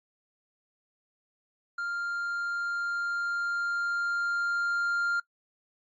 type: tone with level ramp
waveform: triangle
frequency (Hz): 1396.9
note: F6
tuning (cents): 0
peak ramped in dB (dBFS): -28 to -23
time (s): 1.78-5.2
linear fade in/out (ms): 5
effects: noise-tail reverb RT60 0.1 s tail -22 dB re dry + MP3 32 kbps